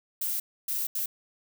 violet noise bursts at uneven times, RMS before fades -30 dBFS, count 3, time 0.21-0.4 / 0.68-0.87 / 0.95-1.06 s, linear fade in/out 5 ms, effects none

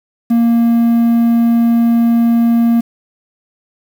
triangle tone with quantisation, 233.1 Hz, A#3, in tune, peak -6 dBFS, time 0.3-2.81 s, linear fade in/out 10 ms, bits 6, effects none

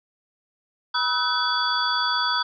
sine tone cluster, 971 / 1280 / 1507 / 3406 / 4625 Hz, B5 / D#6 / F#6 / G#7 / D8, -30 / +49 / +31 / +43 / -27 cents, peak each -27 dBFS, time 0.94-2.43 s, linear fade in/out 10 ms, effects none

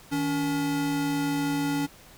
square tone pair together, 157.01 / 283.5 Hz, D#3 / C#4, +16 / +39 cents, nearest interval minor seventh, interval 1023 cents, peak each -34 / -26 dBFS, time 0.11-1.87 s, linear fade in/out 20 ms, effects pink hiss -51 dBFS RMS until 2.17 s

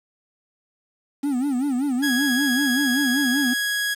triangle tone with vibrato, 266.7 Hz, C4, 33 cents sharp, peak -18 dBFS, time 1.23-3.54 s, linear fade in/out 10 ms, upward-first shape sine, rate 5.2 Hz, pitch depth 160 cents each way
sawtooth tone, 1661.2 Hz, G#6, in tune, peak -18 dBFS, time 2.02-3.95 s, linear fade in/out 20 ms
effects resampled to 32000 Hz + 7-bit

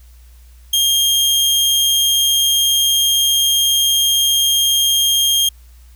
sawtooth tone, 3221 Hz, G7, 46 cents sharp, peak -9 dBFS, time 0.73-5.49 s, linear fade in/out 5 ms, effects added 60 Hz sine -40 dBFS peak until 5.95 s + white hiss -54 dBFS RMS until 5.95 s

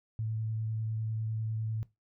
sine tone with vibrato, 110.4 Hz, A2, 6 cents sharp, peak -31 dBFS, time 0.19-1.83 s, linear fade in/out 0 ms, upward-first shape triangle, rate 10 Hz, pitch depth 14 cents each way, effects noise-tail reverb RT60 0.2 s tail -18 dB re dry

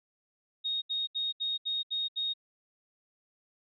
sine tone bursts, 3729 Hz, A#7, in tune, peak -29 dBFS, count 7, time 0.64-2.338 s, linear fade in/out 20 ms, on 180 ms, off 73 ms, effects none

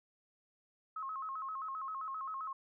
sine tone with vibrato, 1174.7 Hz, D6, in tune, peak -38 dBFS, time 0.96-2.53 s, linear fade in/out 5 ms, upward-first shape square, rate 7.6 Hz, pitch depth 150 cents each way, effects none

